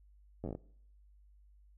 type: slowing click train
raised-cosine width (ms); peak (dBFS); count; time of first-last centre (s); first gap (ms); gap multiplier
2; -27; 8; 0.44-0.551; 10; 1.15
effects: noise-tail reverb RT60 0.6 s tail -20 dB re dry + added 50 Hz sine -59 dBFS peak until 1.77 s